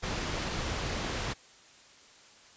pink low-pass noise, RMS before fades -34 dBFS, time 0.02-1.34 s, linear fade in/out 20 ms, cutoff 6500 Hz, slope 12 dB/octave, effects white hiss -56 dBFS RMS until 2.56 s + resampled to 16000 Hz

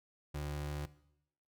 square ring-modulated tone, 109.8 Hz, A2, 3 cents flat, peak -35 dBFS, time 0.34-0.86 s, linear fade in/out 10 ms, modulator 36.7 Hz, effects noise-tail reverb RT60 0.8 s tail -18 dB re dry

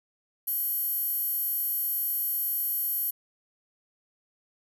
square tone with high-pass filter, 618 Hz, D#5, 12 cents flat, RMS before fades -29 dBFS, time 0.47-3.11 s, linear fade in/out 10 ms, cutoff 12000 Hz, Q 8.8, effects none

